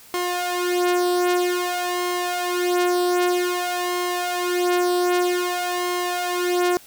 sawtooth tone with flanger, 356.4 Hz, F4, 35 cents sharp, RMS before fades -22 dBFS, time 0.14-6.77 s, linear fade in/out 0 ms, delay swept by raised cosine 0.94 to 3.04 ms, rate 0.52 Hz, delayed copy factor +0.75, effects white hiss -47 dBFS RMS until 6.86 s

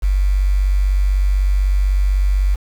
sine tone with quantisation, 48 Hz, G1, 36 cents flat, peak -12 dBFS, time 0.02-2.56 s, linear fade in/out 20 ms, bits 6, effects none

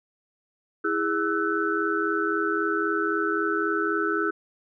sine tone cluster, 327.5 / 411.3 / 1319 / 1498 Hz, E4 / G#4 / E6 / F#6, -11 / -17 / +1 / +21 cents, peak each -28 dBFS, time 0.84-4.31 s, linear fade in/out 10 ms, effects none

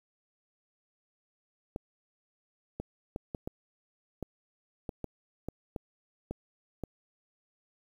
clicks, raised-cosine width 2 ms, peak -22 dBFS, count 12, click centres 1.761 / 2.8 / 3.161 / 3.348 / 3.475 / 4.227 / 4.892 / 5.043 / 5.486 / 5.762 / 6.31 / 6.837 s, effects 9-bit

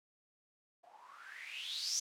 violet noise with low-pass filter sweep, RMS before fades -43 dBFS, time 0.83-2 s, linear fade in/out 10 ms, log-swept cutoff 670 to 6200 Hz, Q 8.8, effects none

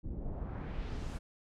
brown noise with low-pass filter sweep, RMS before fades -39 dBFS, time 0.03-1.19 s, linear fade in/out 20 ms, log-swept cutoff 290 to 11000 Hz, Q 1.1, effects none

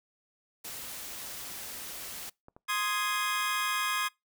white noise, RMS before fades -41 dBFS, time 0.64-2.3 s, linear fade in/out 10 ms
clicks, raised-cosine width 1 ms, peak -36 dBFS, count 2, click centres 2.484 / 2.565 s
25% pulse chord, Ab major, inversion first, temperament equal, 1046.5 / 1244.5 / 1661.2 Hz, C6 / Eb6 / Ab6, 0 / 0 / 0 cents, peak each -29 dBFS, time 2.68-4.09 s, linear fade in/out 20 ms
effects noise-tail reverb RT60 0.2 s tail -25 dB re dry

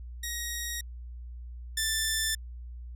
10% pulse tone pair in turn, 1887 / 1767.9 Hz, A#6 / A6, +21 / +8 cents, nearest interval minor second, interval 113 cents, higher first, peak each -24 / -18 dBFS, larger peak second, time 0.23-0.81 / 1.77-2.35 s, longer neither, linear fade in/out 5 ms, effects added 60 Hz sine -39 dBFS peak until 2.95 s

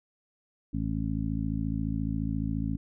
harmonic tone, 54.4 Hz, A1, 19 cents flat, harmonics 1 / 2 / 3 / 4 / 5, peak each -34 / -34 / -34 / -34 / -34 dBFS, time 0.73-2.77 s, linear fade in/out 10 ms, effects none

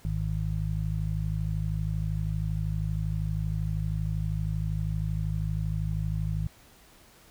harmonic tone, 52.7 Hz, G#1, 26 cents sharp, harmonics 1 / 2 / 3, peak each -31 / -31 / -31 dBFS, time 0.05-6.47 s, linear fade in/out 0 ms, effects pink hiss -56 dBFS RMS until 7.3 s

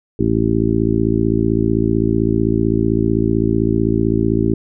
harmonic tone, 55.7 Hz, A1, 22 cents sharp, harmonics 1 / 2 / 3 / 4 / 5 / 6 / 7, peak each -24 / -20 / -24 / -20 / -21 / -19 / -21 dBFS, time 0.19-4.54 s, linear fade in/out 5 ms, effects none

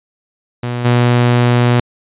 sawtooth tone with level steps, 121.5 Hz, B2, 28 cents flat, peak -14 / -5 dBFS, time 0.63-1.8 s, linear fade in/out 5 ms, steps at 0.84 s, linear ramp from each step 20 ms, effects resampled to 8000 Hz

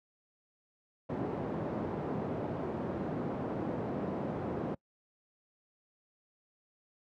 pink band-pass noise, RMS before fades -36 dBFS, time 1.09-4.75 s, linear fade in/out 10 ms, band 150 to 640 Hz, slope 12 dB/octave, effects noise-tail reverb RT60 0.1 s tail -25 dB re dry + high-pass 60 Hz 12 dB/octave

